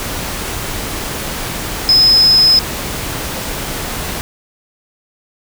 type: tone in noise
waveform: sine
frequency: 5100 Hz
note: D#8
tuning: 42 cents sharp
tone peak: -6 dBFS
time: 1.89-2.59 s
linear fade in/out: 0 ms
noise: pink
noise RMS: -22 dBFS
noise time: 0-4.21 s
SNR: +13 dB
effects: none